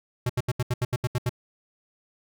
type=tone bursts; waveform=square; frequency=123.47 Hz; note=B2; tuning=in tune; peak=-23 dBFS; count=10; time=0.26-1.294 s; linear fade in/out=5 ms; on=35 ms; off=76 ms; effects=none